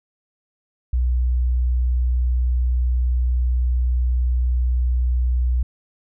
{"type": "tone", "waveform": "sine", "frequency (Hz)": 61.74, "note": "B1", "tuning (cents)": 0, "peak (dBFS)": -15, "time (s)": [0.93, 5.63], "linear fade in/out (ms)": 5, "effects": ["tanh soft clip ceiling -12 dBFS"]}